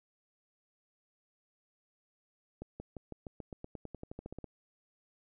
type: accelerating click train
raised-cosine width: 2 ms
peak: -29 dBFS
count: 18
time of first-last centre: 2.62-4.443 s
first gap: 180 ms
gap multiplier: 0.93
effects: none